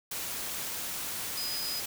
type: tone in noise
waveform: sine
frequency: 4978 Hz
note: D#8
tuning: in tune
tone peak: -34 dBFS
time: 1.37-1.8 s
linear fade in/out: 5 ms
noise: white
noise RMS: -36 dBFS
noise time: 0.11-1.86 s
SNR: -1 dB
effects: none